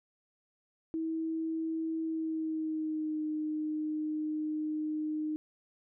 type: tone with pitch glide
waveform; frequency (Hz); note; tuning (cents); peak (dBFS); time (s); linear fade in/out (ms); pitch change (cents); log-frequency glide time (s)
sine; 322.8 to 307.3; E4 to D#4; -36 to -21; -31; 0.94-5.36; 0; -85; 2.03-3.24
effects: none